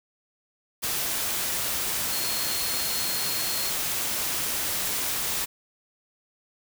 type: tone in noise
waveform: sine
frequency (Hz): 4269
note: C8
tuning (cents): +34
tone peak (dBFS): -33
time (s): 2.11-3.71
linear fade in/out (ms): 20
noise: white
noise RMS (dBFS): -28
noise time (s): 0.82-5.46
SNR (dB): -8
effects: none